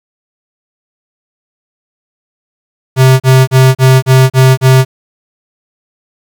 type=tone bursts; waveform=square; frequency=130.81 Hz; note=C3; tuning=in tune; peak=-3 dBFS; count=7; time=2.96-4.85 s; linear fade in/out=50 ms; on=240 ms; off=35 ms; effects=7-bit